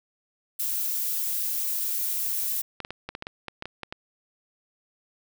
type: noise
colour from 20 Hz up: violet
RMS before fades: -28 dBFS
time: 0.59-2.62 s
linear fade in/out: 10 ms
type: clicks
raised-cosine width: 0.3 ms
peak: -18 dBFS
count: 12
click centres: 2.803 / 2.849 / 2.906 / 3.09 / 3.151 / 3.224 / 3.269 / 3.483 / 3.624 / 3.656 / 3.833 / 3.925 s
effects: none